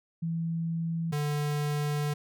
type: tone pair in turn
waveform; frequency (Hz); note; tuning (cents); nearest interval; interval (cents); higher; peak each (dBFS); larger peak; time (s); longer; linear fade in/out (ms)
sine / square; 165.5 / 147.44; E3 / D3; +7 / +7; major second; 200; first; -28; neither; 0.22-1.12 / 1.12-2.14; second; 10
effects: none